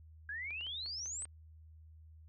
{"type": "exponential sweep", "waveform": "sine", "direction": "up", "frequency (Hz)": [1609, 8520], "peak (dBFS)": -39, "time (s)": [0.29, 1.25], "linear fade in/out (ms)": 2}
{"type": "clicks", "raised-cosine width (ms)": 0.3, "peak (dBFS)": -39, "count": 7, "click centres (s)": [0.507, 0.61, 0.667, 0.861, 1.059, 1.222, 1.254]}
{"effects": ["added 79 Hz sine -54 dBFS peak until 2.28 s"]}